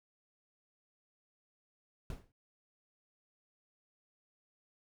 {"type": "noise with exponential decay", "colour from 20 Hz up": "brown", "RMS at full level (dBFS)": -38, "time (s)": [2.1, 2.32], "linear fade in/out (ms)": 2, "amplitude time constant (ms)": 46, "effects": []}